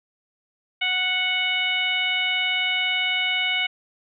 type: harmonic tone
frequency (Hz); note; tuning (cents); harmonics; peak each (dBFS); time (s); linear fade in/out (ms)
738; F#5; -5; 1 / 2 / 3 / 4 / 5; -34 / -32 / -23 / -25 / -32; 0.81-3.67; 10
effects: none